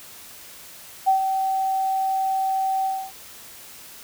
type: tone with ADSR envelope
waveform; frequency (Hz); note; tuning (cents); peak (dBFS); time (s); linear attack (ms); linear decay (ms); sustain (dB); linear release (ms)
sine; 768; G5; -36; -13; 1.06-3.12; 23; 110; -7; 270
effects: white hiss -43 dBFS RMS until 4.03 s